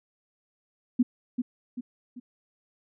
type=tone with echo; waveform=sine; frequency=246.9 Hz; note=B3; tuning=in tune; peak=-17 dBFS; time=0.99-1.03 s; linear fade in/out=10 ms; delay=390 ms; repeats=3; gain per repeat=-7 dB; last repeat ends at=2.2 s; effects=none

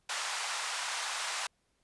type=band-pass noise; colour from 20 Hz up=pink; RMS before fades=-36 dBFS; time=0.09-1.47 s; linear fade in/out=5 ms; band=810 to 9200 Hz; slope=24 dB/octave; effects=pink hiss -75 dBFS RMS until 1.83 s + resampled to 24000 Hz

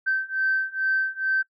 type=beating tone pair; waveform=sine; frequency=1549 / 1551.3 Hz; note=G6 / G6; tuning=-21 / -19 cents; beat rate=2.3 Hz; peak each=-25 / -24 dBFS; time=0.06-1.43 s; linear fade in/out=20 ms; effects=noise-tail reverb RT60 0.1 s tail -24 dB re dry + tanh soft clip ceiling -14 dBFS

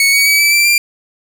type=tone with pitch steps; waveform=sawtooth; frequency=2217 / 2248 / 2279 / 2311 / 2343 / 2376 Hz; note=C#7 / C#7 / C#7 / D7 / D7 / D7; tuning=0 / +24 / +47 / -28 / -5 / +20 cents; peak=-5 dBFS; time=0-0.78 s; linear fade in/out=2 ms; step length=130 ms; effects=none

